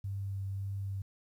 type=tone with vibrato; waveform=sine; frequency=98 Hz; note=G2; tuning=in tune; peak=-34 dBFS; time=0.04-1.02 s; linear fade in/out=5 ms; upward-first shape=triangle; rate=1.8 Hz; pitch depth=15 cents each way; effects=11-bit